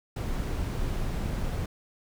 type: noise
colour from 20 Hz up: brown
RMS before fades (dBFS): -30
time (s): 0.16-1.66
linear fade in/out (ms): 5
effects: none